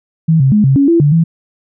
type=tone with pitch steps; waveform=sine; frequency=161.6 / 133.9 / 210.2 / 135.1 / 279.1 / 336.6 / 145.9 / 164.8 Hz; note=E3 / C3 / G#3 / C#3 / C#4 / E4 / D3 / E3; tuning=-34 / +40 / +21 / -44 / +12 / +36 / -11 / 0 cents; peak=-6 dBFS; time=0.28-1.24 s; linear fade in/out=10 ms; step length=120 ms; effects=none